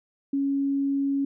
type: tone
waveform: sine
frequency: 277.2 Hz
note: C#4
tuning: in tune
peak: -22 dBFS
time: 0.33-1.25 s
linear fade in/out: 5 ms
effects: none